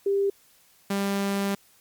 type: tone pair in turn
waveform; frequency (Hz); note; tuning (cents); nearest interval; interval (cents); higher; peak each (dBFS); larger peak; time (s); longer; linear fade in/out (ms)
sine / sawtooth; 397 / 198.5; G4 / G3; +22 / +22; octave; 1200; first; -20; neither; 0.06-0.3 / 0.9-1.55; second; 5
effects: white hiss -59 dBFS RMS until 1.8 s + MP3 96 kbps